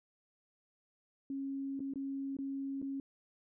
sine tone with dropouts, 273.4 Hz, C#4, 24 cents flat, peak -36 dBFS, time 1.3-3 s, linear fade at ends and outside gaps 2 ms, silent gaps 1.794-1.803 / 1.937-1.957 / 2.368-2.387 / 2.817-2.825 s, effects none

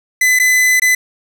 45% pulse tone with dropouts, 2012 Hz, B6, 32 cents sharp, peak -9 dBFS, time 0.21-0.95 s, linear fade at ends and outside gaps 5 ms, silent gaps 0.39-0.397 / 0.798-0.819 s, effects none

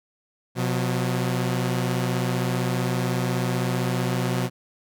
sawtooth tone pair together, 125.86 / 180.9 Hz, B2 / F#3, +33 / -39 cents, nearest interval tritone, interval 628 cents, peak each -20 / -23 dBFS, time 0.55-4.5 s, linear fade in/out 50 ms, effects none

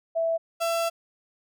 sine / 35% pulse tone pair in turn, 659.3 / 670 Hz, E5 / E5, 0 / +28 cents, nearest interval unison, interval 28 cents, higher second, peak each -22 dBFS, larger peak neither, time 0.15-0.38 / 0.6-0.9 s, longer second, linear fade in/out 20 ms, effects none

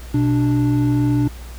triangle tone pair together, 123.99 / 293.7 Hz, B2 / D4, +7 / 0 cents, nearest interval octave + minor third, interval 1493 cents, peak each -15 dBFS, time 0.14-1.28 s, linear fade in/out 5 ms, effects added 60 Hz sine -32 dBFS peak until 1.58 s + pink hiss -42 dBFS RMS until 1.58 s

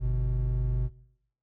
triangle tone pair together, 49.49 / 124.7 Hz, G1 / B2, +17 / +17 cents, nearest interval octave + major third, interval 1600 cents, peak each -23 / -26 dBFS, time 0-0.9 s, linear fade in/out 50 ms, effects noise-tail reverb RT60 0.8 s tail -22 dB re dry + tanh soft clip ceiling -14 dBFS

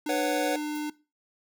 square tone, 300 Hz, D4, 37 cents sharp, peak -30 dBFS, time 0.06-0.9 s, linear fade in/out 5 ms
square chord, B suspended second, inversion none, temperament just, 493.9 / 555.6 / 740.8 Hz, B4 / C#5 / F#5, 0 / +4 / +2 cents, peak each -31 dBFS, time 0.09-0.56 s, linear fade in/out 2 ms
violet noise with exponential decay, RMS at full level -42 dBFS, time 0.75-0.89 s, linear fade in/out 2 ms, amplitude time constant 30 ms
effects noise-tail reverb RT60 0.3 s tail -20 dB re dry

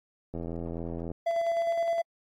click train, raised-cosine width 2 ms, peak -23 dBFS, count 66, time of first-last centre 0.34-1.115 s, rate 83.9 Hz
triangle tone with tremolo, 673 Hz, E5, 36 cents sharp, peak -22 dBFS, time 1.26-2.02 s, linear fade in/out 10 ms, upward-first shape square, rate 9.7 Hz, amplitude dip 30%
effects AAC 48 kbps

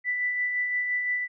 sine tone with tremolo, 1980 Hz, B6, 4 cents sharp, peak -23 dBFS, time 0.04-1.28 s, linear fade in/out 50 ms, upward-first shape sine, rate 5.8 Hz, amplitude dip 35%, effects none

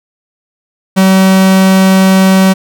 45% pulse tone, 190.1 Hz, F#3, 47 cents sharp, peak -4 dBFS, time 0.96-2.54 s, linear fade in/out 20 ms, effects none

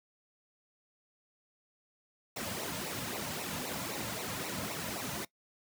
pink noise with flanger, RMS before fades -38 dBFS, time 2.36-5.25 s, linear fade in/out 5 ms, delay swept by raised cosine 0.6 to 2.7 ms, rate 3.8 Hz, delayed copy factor -0.7, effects noise-tail reverb RT60 0.1 s tail -20 dB re dry + high-pass 100 Hz 12 dB/octave

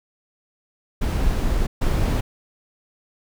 brown noise bursts at uneven times, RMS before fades -20 dBFS, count 2, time 1.01-1.67 / 1.81-2.21 s, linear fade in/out 10 ms, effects none

